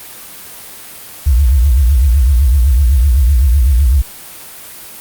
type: tone with vibrato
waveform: sine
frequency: 65 Hz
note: C2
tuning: 11 cents flat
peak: -6 dBFS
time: 1.26-4.02 s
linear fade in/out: 10 ms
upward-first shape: triangle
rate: 7.9 Hz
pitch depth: 280 cents each way
effects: white hiss -32 dBFS RMS until 5 s + Opus 32 kbps